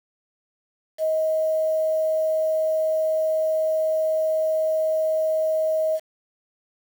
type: tone with quantisation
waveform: sine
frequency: 632 Hz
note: D#5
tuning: 27 cents sharp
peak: -19 dBFS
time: 0.98-6 s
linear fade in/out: 50 ms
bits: 7
effects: none